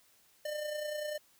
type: tone with amplitude modulation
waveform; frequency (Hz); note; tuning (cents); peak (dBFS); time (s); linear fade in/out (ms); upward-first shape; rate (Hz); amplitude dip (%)
square; 601; D5; +40; -34; 0.45-1.18; 5; sine; 30.1; 45
effects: white hiss -66 dBFS RMS until 1.39 s